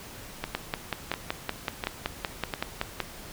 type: two click trains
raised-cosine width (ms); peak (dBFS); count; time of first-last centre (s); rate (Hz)
0.3; -11 / -13; 14 / 4; 0.55-3.003 / 0.44-2.538; 5.3 / 1.43
effects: pink hiss -44 dBFS RMS until 3.32 s